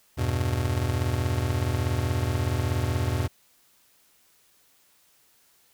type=chord; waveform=square; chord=E minor; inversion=none; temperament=just; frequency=82.41 / 98.89 / 123.61 Hz; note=E2 / G2 / B2; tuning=0 / +16 / +2 cents; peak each=-29 dBFS; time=0.17-3.28 s; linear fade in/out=20 ms; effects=white hiss -62 dBFS RMS until 5.73 s